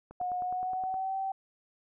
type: click train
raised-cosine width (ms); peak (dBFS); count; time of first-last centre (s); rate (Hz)
1; -33; 9; 0.11-0.942; 9.62
type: tone with pitch glide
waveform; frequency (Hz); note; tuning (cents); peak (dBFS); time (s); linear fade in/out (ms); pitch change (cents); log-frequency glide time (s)
sine; 724 to 771.5; F#5 to G5; -38 to -28; -30; 0.2-1.32; 5; +110; 0.4-1.16
effects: none